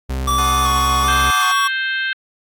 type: tone with pitch glide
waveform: 40% pulse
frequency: 65.41 to 66.75 Hz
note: C2 to C2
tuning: 0 to +35 cents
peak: -19 dBFS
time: 0.09-1.31 s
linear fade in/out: 10 ms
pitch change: +35 cents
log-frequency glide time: 0.34-0.74 s
type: tone with vibrato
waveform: square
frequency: 1140 Hz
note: C#6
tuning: 48 cents sharp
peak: -16 dBFS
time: 0.27-1.68 s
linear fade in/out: 10 ms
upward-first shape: square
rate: 1.3 Hz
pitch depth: 28 cents each way
type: chord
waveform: 30% pulse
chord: F# diminished seventh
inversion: none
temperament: equal with one note detuned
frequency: 740 / 880 / 1060.5 / 1244.5 Hz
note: F#5 / A5 / C6 / Eb6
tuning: 0 / 0 / +23 / 0 cents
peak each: -24 / -28 / -28 / -24 dBFS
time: 0.38-1.52 s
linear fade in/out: 5 ms
type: harmonic tone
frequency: 523.3 Hz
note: C5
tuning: in tune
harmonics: 3 / 4 / 5 / 6 / 7 / 8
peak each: -19 / -32 / -28 / -28 / -32 / -36 dBFS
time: 1.08-2.13 s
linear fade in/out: 2 ms
effects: AAC 64 kbps